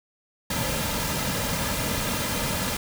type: noise with comb filter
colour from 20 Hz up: pink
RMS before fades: -27 dBFS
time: 0.5-2.77 s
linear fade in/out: 5 ms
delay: 2.7 ms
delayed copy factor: -0.55
effects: none